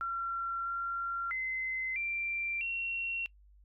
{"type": "tone with pitch steps", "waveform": "sine", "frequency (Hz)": [1365, 1375, 2055, 2360, 2732], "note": ["F6", "F6", "C7", "D7", "F7"], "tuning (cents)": [-40, -27, -32, 8, -39], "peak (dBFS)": -32, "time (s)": [0.01, 3.26], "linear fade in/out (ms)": 0, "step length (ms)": 650, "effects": ["noise-tail reverb RT60 0.1 s tail -22 dB re dry", "added 50 Hz sine -57 dBFS peak until 3.64 s"]}